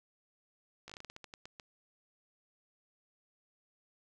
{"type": "slowing click train", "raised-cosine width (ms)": 0.2, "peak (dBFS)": -30, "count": 13, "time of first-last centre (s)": [0.88, 1.598], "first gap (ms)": 16, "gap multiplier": 1.22, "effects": []}